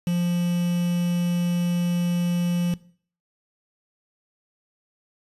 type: tone with quantisation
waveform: triangle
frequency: 174.61 Hz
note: F3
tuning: in tune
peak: -18 dBFS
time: 0.07-2.74 s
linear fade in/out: 2 ms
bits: 6
effects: noise-tail reverb RT60 0.5 s tail -20 dB re dry + resampled to 32000 Hz